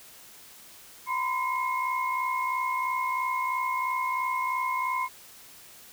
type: tone cluster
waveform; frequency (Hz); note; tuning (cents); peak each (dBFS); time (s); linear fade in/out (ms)
sine; 963 / 1026 / 2164; B5 / C6 / C#7; -44 / -34 / -42; -35 / -27 / -33; 1.06-5.09; 50
effects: white hiss -50 dBFS RMS until 5.92 s